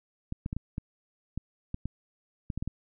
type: clicks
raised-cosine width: 5 ms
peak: -20 dBFS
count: 12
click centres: 0.324 / 0.461 / 0.529 / 0.566 / 0.781 / 1.376 / 1.744 / 1.856 / 2.502 / 2.576 / 2.625 / 2.676 s
effects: none